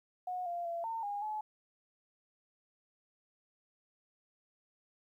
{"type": "tone with pitch steps", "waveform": "sine", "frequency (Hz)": [728, 694, 680, 906, 815, 855], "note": ["F#5", "F5", "F5", "A#5", "G#5", "A5"], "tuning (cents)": [-28, -11, -46, -50, -33, -50], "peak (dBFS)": -35, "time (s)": [0.27, 1.41], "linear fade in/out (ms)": 5, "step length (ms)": 190, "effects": ["12-bit"]}